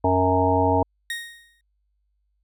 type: harmonic tone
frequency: 92.5 Hz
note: F#2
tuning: in tune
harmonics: 1 / 3 / 5 / 7 / 9 / 10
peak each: -24 / -24 / -24 / -24 / -24 / -24 dBFS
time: 0.04-0.83 s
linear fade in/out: 5 ms
type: tone with exponential decay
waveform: 30% pulse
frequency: 1864.7 Hz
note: A#6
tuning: in tune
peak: -22 dBFS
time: 1.1-1.61 s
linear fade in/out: 2 ms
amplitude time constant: 110 ms
effects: added 50 Hz sine -67 dBFS peak until 2.43 s